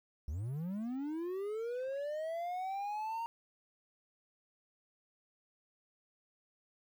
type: linear sweep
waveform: triangle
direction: up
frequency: 65.41 to 932.3 Hz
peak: -34 dBFS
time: 0.28-3.26 s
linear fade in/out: 0 ms
effects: 11-bit